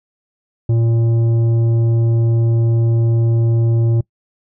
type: tone with tanh clipping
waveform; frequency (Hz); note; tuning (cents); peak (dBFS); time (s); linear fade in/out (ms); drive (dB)
sine; 115.3; A#2; -19; -13; 0.69-4.01; 5; 9
effects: noise-tail reverb RT60 0.1 s tail -24 dB re dry